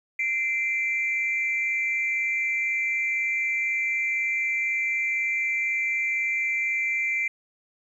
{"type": "tone pair together", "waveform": "sine", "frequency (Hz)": [2073, 2349], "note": ["C7", "D7"], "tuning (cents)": [-17, 0], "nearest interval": "major second", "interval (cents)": 217, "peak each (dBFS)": -25, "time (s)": [0.19, 7.28], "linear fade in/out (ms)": 5, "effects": ["tanh soft clip ceiling -17 dBFS", "10-bit"]}